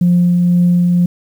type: tone with tremolo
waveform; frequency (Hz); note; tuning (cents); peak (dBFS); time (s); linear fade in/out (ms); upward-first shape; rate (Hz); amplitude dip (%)
sine; 176; F3; +14; -6; 0.01-1.06; 5; triangle; 2; 25
effects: tanh soft clip ceiling -4 dBFS + 7-bit